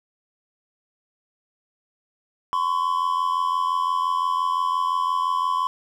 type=tone pair together; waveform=triangle; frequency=1022.9 / 1108.7 Hz; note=C6 / C#6; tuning=-39 / 0 cents; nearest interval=minor second; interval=139 cents; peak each=-20 / -23 dBFS; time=2.53-5.67 s; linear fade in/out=0 ms; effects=none